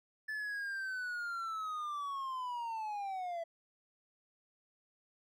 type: linear sweep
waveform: triangle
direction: down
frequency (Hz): 1746 to 659.3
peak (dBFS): -35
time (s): 0.28-3.44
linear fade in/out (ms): 10
effects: none